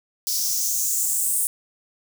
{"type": "noise with high-pass filter sweep", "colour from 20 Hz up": "blue", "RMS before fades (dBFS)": -23, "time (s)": [0.27, 1.47], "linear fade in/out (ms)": 0, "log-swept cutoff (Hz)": [5100, 9100], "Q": 4.2, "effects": []}